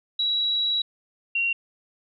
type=tone pair in turn; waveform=sine; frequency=3891 / 2751 Hz; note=B7 / F7; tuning=-27 / -27 cents; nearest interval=tritone; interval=600 cents; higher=first; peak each=-21 dBFS; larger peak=neither; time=0.19-0.82 / 1.35-1.53 s; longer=first; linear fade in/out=5 ms; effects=none